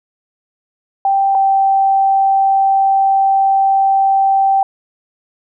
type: tone pair in turn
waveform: sine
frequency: 784 / 779.6 Hz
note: G5 / G5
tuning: 0 / -10 cents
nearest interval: unison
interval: 10 cents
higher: first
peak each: -10 / -9 dBFS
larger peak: second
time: 1.05-1.35 / 1.35-4.63 s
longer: second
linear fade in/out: 2 ms
effects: none